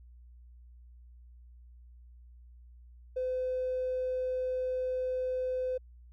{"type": "tone with tanh clipping", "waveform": "triangle", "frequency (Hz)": 510, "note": "C5", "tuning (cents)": -44, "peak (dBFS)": -29, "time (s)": [3.16, 5.78], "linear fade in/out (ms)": 10, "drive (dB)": 1, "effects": ["added 60 Hz sine -51 dBFS peak until 6.12 s"]}